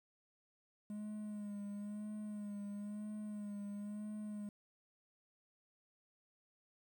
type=tone with vibrato; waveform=triangle; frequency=207.7 Hz; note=G#3; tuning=in tune; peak=-40 dBFS; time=0.9-4.49 s; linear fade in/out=2 ms; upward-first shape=sine; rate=1 Hz; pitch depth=38 cents each way; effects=11-bit